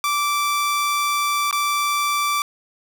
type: tone with dropouts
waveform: sawtooth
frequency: 1167 Hz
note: D6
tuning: 11 cents flat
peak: -15 dBFS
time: 0.04-2.42 s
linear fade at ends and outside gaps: 1 ms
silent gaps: 1.511-1.527 s
effects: none